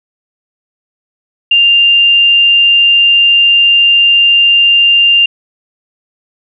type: tone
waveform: sine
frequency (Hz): 2794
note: F7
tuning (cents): 0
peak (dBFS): -4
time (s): 1.51-5.26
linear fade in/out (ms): 5
effects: none